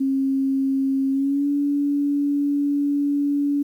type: tone with pitch glide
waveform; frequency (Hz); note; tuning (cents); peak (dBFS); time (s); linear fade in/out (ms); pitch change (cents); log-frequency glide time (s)
sine; 270 to 286.1; C#4 to D4; -45 to -45; -18; 0-3.63; 10; +100; 1.12-1.47
effects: 9-bit

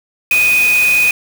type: tone in noise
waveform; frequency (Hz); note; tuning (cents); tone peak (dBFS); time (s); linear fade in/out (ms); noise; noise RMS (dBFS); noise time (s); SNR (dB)
sine; 2489; D#7; 0; -9; 0.31-1.11; 2; white; -22; 0.31-1.11; +10
effects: none

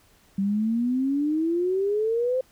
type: exponential sweep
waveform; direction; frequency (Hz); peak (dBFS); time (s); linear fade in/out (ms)
sine; up; 192.4 to 524; -21; 0.38-2.41; 5
effects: pink hiss -59 dBFS RMS until 2.51 s

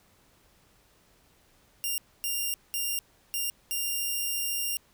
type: tone bursts at uneven times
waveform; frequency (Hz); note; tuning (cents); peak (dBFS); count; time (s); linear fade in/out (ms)
5% pulse; 2794; F7; 0; -19; 5; 1.84-1.98 / 2.24-2.54 / 2.74-2.99 / 3.34-3.5 / 3.71-4.77; 0
effects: pink hiss -63 dBFS RMS until 4.93 s

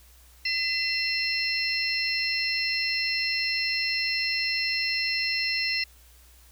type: tone cluster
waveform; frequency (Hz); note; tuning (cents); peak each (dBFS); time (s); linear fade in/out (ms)
sine; 2022 / 2696 / 4202 / 5320; B6 / E7 / C8 / E8; +40 / +38 / +7 / +15; -30; 0.45-5.84; 5
effects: added 61 Hz sine -53 dBFS peak until 6.51 s + white hiss -57 dBFS RMS until 6.51 s

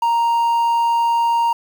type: tone with quantisation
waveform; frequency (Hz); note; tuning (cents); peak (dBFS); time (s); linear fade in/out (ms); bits
triangle; 932.3; A#5; 0; -12; 0.02-1.53; 5; 7
effects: none

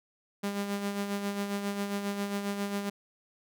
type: tone with tremolo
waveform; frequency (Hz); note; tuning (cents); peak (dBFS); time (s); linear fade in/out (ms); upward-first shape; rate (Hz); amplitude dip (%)
sawtooth; 201.3; G3; +46; -25; 0.43-2.9; 10; sine; 7.4; 50
effects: none

